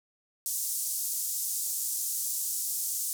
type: band-pass noise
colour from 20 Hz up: pink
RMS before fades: -32 dBFS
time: 0.46-3.13 s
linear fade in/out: 0 ms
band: 6600 to 16000 Hz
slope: 24 dB/octave
effects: none